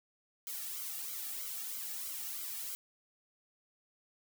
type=noise with flanger; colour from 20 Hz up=blue; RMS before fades=-41 dBFS; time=0.47-2.75 s; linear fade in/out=0 ms; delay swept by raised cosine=1.1 to 2 ms; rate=3.1 Hz; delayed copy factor=-0.9; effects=none